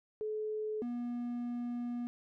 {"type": "tone pair in turn", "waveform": ["sine", "triangle"], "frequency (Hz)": [429.5, 241], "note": ["A4", "B3"], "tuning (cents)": [-42, -42], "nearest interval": "minor seventh", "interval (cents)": 1000, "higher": "first", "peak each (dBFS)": [-34, -33], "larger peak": "second", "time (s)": [[0.21, 0.82], [0.82, 2.07]], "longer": "second", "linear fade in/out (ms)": 0, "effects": []}